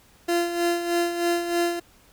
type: tone with tremolo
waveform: 30% pulse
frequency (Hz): 344.3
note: F4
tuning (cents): -25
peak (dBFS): -17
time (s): 0.28-1.8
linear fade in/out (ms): 10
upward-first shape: sine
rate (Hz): 3.2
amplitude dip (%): 60
effects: pink hiss -56 dBFS RMS until 2.12 s